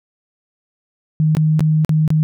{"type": "tone with dropouts", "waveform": "sine", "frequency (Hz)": 155.56, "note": "D#3", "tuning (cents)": 0, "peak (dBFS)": -11, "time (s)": [1.2, 2.23], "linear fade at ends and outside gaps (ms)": 0, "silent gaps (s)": [[1.35, 1.369], [1.594, 1.606], [1.848, 1.893], [2.078, 2.104]], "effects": []}